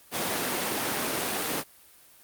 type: high-pass noise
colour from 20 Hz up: pink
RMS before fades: -29 dBFS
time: 0.11-1.64 s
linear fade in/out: 50 ms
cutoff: 240 Hz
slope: 12 dB/octave
effects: white hiss -55 dBFS RMS until 2.23 s + Opus 32 kbps